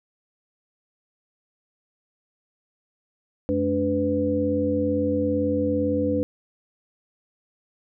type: tone cluster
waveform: sine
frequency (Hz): 93.3 / 212.6 / 290.4 / 498.9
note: F#2 / G#3 / D4 / B4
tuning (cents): +15 / +41 / -19 / +17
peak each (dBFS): -30 / -29 / -24 / -24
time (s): 3.49-6.23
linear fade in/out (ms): 0
effects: none